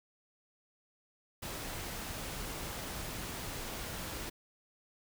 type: noise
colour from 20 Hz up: pink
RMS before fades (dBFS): -41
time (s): 1.42-4.3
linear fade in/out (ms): 10
effects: none